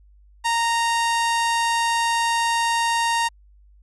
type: tone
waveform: sawtooth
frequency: 928 Hz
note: A#5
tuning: 8 cents flat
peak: -15 dBFS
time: 0.44-3.29 s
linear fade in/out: 20 ms
effects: added 50 Hz sine -49 dBFS peak until 3.82 s + resampled to 24000 Hz